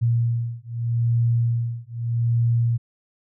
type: beating tone pair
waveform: sine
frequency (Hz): 117 / 117.81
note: A#2 / A#2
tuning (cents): +7 / +19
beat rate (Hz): 0.81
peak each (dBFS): -22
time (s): 0.01-2.78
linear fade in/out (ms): 20
effects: none